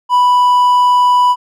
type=tone; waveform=triangle; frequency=987.8 Hz; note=B5; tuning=in tune; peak=-5 dBFS; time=0.09-1.36 s; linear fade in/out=50 ms; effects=none